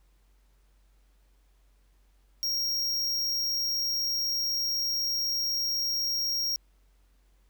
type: tone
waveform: square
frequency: 5588 Hz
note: F8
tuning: in tune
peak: -27 dBFS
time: 2.43-6.56 s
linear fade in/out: 0 ms
effects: added 47 Hz sine -60 dBFS peak until 7.49 s + pink hiss -72 dBFS RMS until 7.49 s